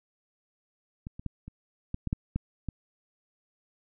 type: clicks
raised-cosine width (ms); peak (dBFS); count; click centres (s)
5; -25 / -28 / -20 / -29 / -19 / -18 / -14 / -16 / -20; 9; 1.069 / 1.195 / 1.263 / 1.48 / 1.944 / 2.073 / 2.129 / 2.36 / 2.687
effects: none